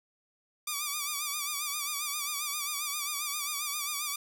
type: tone with vibrato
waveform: 5% pulse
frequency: 1174.7 Hz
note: D6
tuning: in tune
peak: -20 dBFS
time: 0.67-4.16 s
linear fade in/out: 5 ms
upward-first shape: sine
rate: 7.5 Hz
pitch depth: 72 cents each way
effects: none